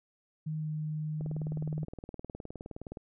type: tone with pitch glide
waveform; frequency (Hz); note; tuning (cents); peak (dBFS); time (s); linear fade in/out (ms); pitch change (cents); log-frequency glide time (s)
sine; 155.56 to 153.77; D#3 to D#3; 0 to -20; -32; 0.46-1.85; 10; -20; 0.58-0.69
type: click train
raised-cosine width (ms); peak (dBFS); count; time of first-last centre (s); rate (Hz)
2; -28; 35; 1.21-2.972; 19.3
effects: none